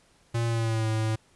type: tone with pitch glide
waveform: square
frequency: 116.54 to 110.13 Hz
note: A#2 to A2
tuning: 0 to +2 cents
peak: -25 dBFS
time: 0.34-1.16 s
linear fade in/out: 10 ms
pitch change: -98 cents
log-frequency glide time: 0.46-0.88 s
effects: pink hiss -62 dBFS RMS until 1.35 s + resampled to 24000 Hz